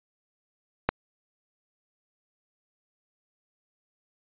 click, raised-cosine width 0.5 ms, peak -6 dBFS, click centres 0.89 s, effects resampled to 8000 Hz

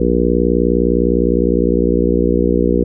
harmonic tone, 59.8 Hz, A#1, 45 cents sharp, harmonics 1 / 3 / 4 / 5 / 6 / 7 / 8, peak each -19 / -19 / -19 / -19 / -19 / -19 / -19 dBFS, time 0-2.84 s, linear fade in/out 5 ms, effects none

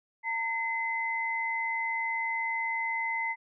sine tone pair together, 912 / 2046 Hz, A#5 / C7, -38 / -39 cents, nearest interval octave + major second, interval 1399 cents, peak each -33 / -30 dBFS, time 0.23-3.36 s, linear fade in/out 50 ms, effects none

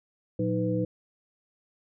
sine tone cluster, 116.6 / 181.6 / 313.1 / 498.9 Hz, A#2 / F#3 / D#4 / B4, +1 / -32 / +11 / +17 cents, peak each -30 dBFS, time 0.39-0.85 s, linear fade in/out 5 ms, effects none

